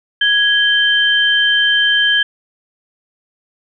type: tone pair together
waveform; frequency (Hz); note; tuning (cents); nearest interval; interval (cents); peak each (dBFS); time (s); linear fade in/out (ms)
sine; 1661.2 / 3120; G#6 / G7; 0 / -9; major seventh; 1091; -13; 0.21-2.23; 5
effects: none